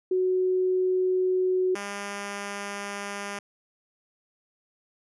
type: tone pair in turn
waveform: sine / 5% pulse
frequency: 370 / 201.7 Hz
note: F#4 / G3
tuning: 0 / +50 cents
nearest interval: major seventh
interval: 1050 cents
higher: first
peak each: -21 dBFS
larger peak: neither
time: 0.11-1.75 / 1.75-3.39 s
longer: neither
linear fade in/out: 5 ms
effects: resampled to 24000 Hz

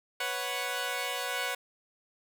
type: chord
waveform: 10% pulse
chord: B suspended second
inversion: none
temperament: equal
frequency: 493.9 / 554.4 / 740 Hz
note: B4 / C#5 / F#5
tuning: 0 / 0 / 0 cents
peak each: -28 / -28 / -27 dBFS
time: 0.2-1.55 s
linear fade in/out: 5 ms
effects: none

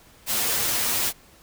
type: noise with comb filter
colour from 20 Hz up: white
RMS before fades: -24 dBFS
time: 0.26-1.13 s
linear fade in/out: 50 ms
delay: 8.5 ms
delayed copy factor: +0.95
effects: pink hiss -53 dBFS RMS until 1.42 s

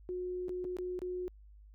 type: tone with dropouts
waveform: sine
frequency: 362.5 Hz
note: F#4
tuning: 35 cents flat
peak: -35 dBFS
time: 0.09-1.28 s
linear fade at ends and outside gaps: 0 ms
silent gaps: 0.483-0.493 / 0.643-0.65 / 0.768-0.786 / 0.991-1.018 s
effects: added 51 Hz sine -53 dBFS peak until 1.74 s

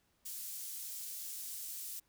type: high-pass noise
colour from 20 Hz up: pink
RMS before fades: -44 dBFS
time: 0.25-2 s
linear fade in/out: 10 ms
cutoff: 8100 Hz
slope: 12 dB/octave
effects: pink hiss -75 dBFS RMS until 2.08 s

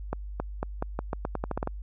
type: accelerating click train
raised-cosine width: 1 ms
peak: -15 dBFS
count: 13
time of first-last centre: 0.13-1.674 s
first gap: 270 ms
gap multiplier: 0.85
effects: added 50 Hz sine -35 dBFS peak until 1.82 s

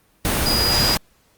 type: tone in noise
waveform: sine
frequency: 4901 Hz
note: D#8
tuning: 27 cents flat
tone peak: -18 dBFS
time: 0.46-0.95 s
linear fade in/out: 0 ms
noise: pink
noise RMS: -20 dBFS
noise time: 0.25-0.97 s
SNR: -1 dB
effects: pink hiss -59 dBFS RMS until 1.37 s + Opus 32 kbps

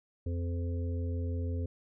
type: harmonic tone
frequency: 86 Hz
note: F2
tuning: 26 cents flat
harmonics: 1 / 3 / 5 / 6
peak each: -31 / -41 / -45 / -47 dBFS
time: 0.26-1.66 s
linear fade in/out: 5 ms
effects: none

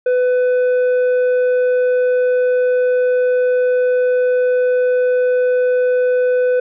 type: tone with tanh clipping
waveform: triangle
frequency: 500 Hz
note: B4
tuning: 21 cents sharp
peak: -13 dBFS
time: 0.06-6.6 s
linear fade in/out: 5 ms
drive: 10 dB
effects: none

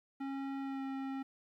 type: tone with pitch glide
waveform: square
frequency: 272.9 to 269.3 Hz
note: C#4 to C#4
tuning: -27 to -50 cents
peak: -38 dBFS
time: 0.2-1.23 s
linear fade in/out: 10 ms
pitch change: -23 cents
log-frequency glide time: 0.6-0.85 s
effects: low-pass 2000 Hz 12 dB/octave + 12-bit

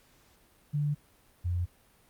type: tone pair in turn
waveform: sine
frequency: 146.83 / 88.04 Hz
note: D3 / F2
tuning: 0 / +14 cents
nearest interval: major sixth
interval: 886 cents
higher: first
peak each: -26 / -27 dBFS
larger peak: first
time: 0.73-0.95 / 1.44-1.66 s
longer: neither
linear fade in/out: 20 ms
effects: pink hiss -63 dBFS RMS until 2.09 s + Opus 48 kbps

